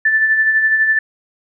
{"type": "tone with tremolo", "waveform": "sine", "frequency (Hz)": 1760, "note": "A6", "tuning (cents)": 0, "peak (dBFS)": -9, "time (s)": [0.05, 0.99], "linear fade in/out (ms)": 5, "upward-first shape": "sine", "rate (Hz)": 12, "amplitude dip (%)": 45, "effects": []}